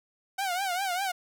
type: tone with vibrato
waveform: sawtooth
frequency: 748 Hz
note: F#5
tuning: 19 cents sharp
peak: -24 dBFS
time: 0.38-1.12 s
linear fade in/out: 10 ms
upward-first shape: triangle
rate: 5 Hz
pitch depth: 140 cents each way
effects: none